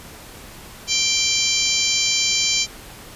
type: harmonic tone with a mistuned harmonic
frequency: 784 Hz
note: G5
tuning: in tune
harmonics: 3 / 4 / 5 / 6 / 7 / 8 / 9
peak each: -25 / -25 / -25 / -25 / -25 / -25 / -25 dBFS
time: 0.87-2.67 s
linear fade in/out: 50 ms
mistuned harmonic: 5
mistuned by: +44 cents
effects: pink hiss -40 dBFS RMS until 3.15 s + resampled to 32000 Hz